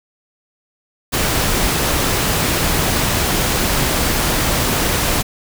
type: noise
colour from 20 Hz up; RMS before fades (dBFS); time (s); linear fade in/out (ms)
pink; -17; 1.12-5.23; 20
effects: none